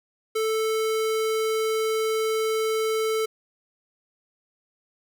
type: tone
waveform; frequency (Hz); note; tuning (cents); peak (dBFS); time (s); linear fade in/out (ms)
square; 440; A4; 0; -23; 0.35-3.26; 10
effects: none